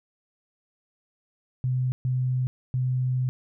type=tone bursts at uneven times; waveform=sine; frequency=127.6 Hz; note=C3; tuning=43 cents flat; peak=-22 dBFS; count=3; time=1.64-1.92 / 2.05-2.47 / 2.74-3.29 s; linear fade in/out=0 ms; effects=none